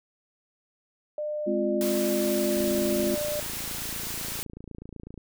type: tone with pitch glide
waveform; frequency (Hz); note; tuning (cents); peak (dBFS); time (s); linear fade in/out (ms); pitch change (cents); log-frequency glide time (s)
sine; 601 to 595.8; D5 to D5; +40 to +25; -28; 1.18-3.4; 2; -15; 2.14-2.47
type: chord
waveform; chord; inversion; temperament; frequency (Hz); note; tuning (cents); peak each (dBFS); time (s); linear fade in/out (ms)
sine; F minor; first; just; 209.5 / 261.9 / 349.2; Ab3 / C4 / F4; +15 / +2 / 0; -29 / -32 / -27; 1.46-3.16; 20
type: noise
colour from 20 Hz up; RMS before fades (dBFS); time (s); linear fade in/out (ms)
white; -34; 1.81-4.43; 0
type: click train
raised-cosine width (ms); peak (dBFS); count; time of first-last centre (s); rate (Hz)
3; -28; 74; 2.57-5.177; 28
effects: none

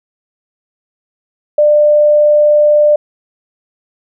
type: tone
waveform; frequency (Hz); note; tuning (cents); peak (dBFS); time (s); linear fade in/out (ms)
sine; 596; D5; +25; -5; 1.58-2.96; 5
effects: none

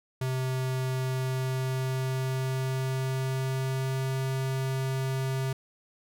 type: tone with pitch glide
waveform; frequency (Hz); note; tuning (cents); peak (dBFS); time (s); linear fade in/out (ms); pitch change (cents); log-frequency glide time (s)
square; 130 to 132.58; C3 to C3; -11 to +23; -28; 0.21-5.53; 5; +34; 0.9-4.21
effects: none

